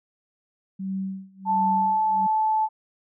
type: tone with tremolo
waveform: sine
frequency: 191.7 Hz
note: G3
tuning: 38 cents flat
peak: -25 dBFS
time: 0.79-2.27 s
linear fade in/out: 10 ms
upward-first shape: sine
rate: 1.4 Hz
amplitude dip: 95%
type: tone with pitch glide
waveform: sine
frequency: 880 to 870.9 Hz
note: A5 to A5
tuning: 0 to -18 cents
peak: -19 dBFS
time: 1.45-2.69 s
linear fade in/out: 50 ms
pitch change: -18 cents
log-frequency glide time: 1.68-1.98 s
effects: none